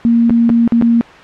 sine tone with dropouts, 233.1 Hz, A#3, in tune, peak -7 dBFS, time 0.05-1.01 s, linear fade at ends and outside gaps 0 ms, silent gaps 0.296-0.305 / 0.493-0.5 / 0.677-0.722 / 0.813-0.823 s, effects white hiss -35 dBFS RMS until 1.23 s + low-pass 2000 Hz 12 dB/octave

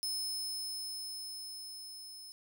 sawtooth tone with level ramp, 5210 Hz, E8, 21 cents flat, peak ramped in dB -31 to -45 dBFS, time 0.03-2.32 s, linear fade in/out 0 ms, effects none

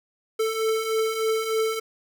square beating tone pair, 440 / 443.3 Hz, A4 / A4, 0 / +13 cents, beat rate 3.3 Hz, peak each -30 / -24 dBFS, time 0.39-1.8 s, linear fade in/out 10 ms, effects none

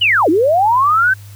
sine linear two-way sweep, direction down then up, 3045 to 293.7 to 1570 Hz, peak -9 dBFS, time 0.01-1.14 s, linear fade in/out 10 ms, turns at 0.29 s, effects added 101 Hz sine -33 dBFS peak until 1.35 s + white hiss -45 dBFS RMS until 1.35 s

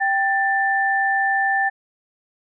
sine tone pair together, 784 / 1773.3 Hz, G5 / A6, 0 / +13 cents, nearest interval octave + major second, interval 1413 cents, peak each -20 / -19 dBFS, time 0-1.7 s, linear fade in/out 20 ms, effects none

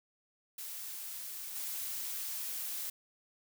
blue noise with level steps, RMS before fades -43 / -39 dBFS, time 0.58-2.9 s, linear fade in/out 5 ms, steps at 1.55 s, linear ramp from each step 10 ms, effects none

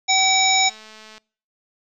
harmonic tone, 763 Hz, G5, 47 cents flat, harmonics 1 / 3 / 5 / 7 / 9, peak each -20 / -20 / -20 / -22 / -22 dBFS, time 0.08-0.7 s, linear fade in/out 20 ms
click train, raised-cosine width 0.2 ms, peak -26 dBFS, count 218, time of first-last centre 0.18-1.18 s, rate 217 Hz
effects noise-tail reverb RT60 0.5 s tail -25 dB re dry

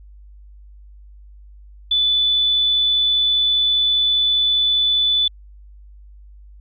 sine tone, 3485 Hz, A7, 17 cents flat, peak -14 dBFS, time 1.91-5.28 s, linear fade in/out 5 ms, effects added 50 Hz sine -40 dBFS peak until 6.6 s

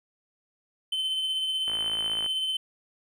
triangle tone with tremolo, 3068 Hz, G7, 38 cents flat, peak -23 dBFS, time 0.92-2.57 s, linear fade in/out 5 ms, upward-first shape triangle, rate 16 Hz, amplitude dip 35%
click train, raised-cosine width 0.5 ms, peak -25 dBFS, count 33, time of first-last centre 1.68-2.262 s, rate 55 Hz
effects none

